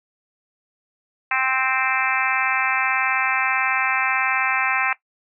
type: harmonic tone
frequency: 261.6 Hz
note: C4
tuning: in tune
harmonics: 3 / 4 / 5 / 6 / 7 / 8 / 9 / 10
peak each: -27 / -27 / -27 / -27 / -27 / -27 / -27 / -27 dBFS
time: 1.31-4.93 s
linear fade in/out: 2 ms
effects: noise-tail reverb RT60 0.1 s tail -17 dB re dry